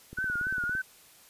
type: click train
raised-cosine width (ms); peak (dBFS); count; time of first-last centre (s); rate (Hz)
3; -30; 12; 0.13-0.751; 17.7
type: tone with vibrato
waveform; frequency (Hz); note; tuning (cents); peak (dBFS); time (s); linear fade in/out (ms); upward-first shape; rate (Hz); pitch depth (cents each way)
sine; 1480; F#6; 0; -28; 0.17-0.82; 10; triangle; 3.7; 85
effects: white hiss -56 dBFS RMS until 1.29 s + resampled to 32000 Hz